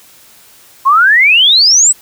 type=exponential sweep; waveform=sine; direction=up; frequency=1040 to 8160 Hz; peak=-4 dBFS; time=0.85-1.93 s; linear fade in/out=20 ms; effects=white hiss -42 dBFS RMS until 2.01 s